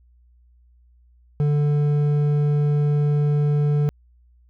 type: tone with hard clipping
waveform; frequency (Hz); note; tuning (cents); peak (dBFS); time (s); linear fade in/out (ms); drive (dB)
triangle; 146.83; D3; 0; -18; 1.4-3.89; 0; 10
effects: added 60 Hz sine -52 dBFS peak until 4.49 s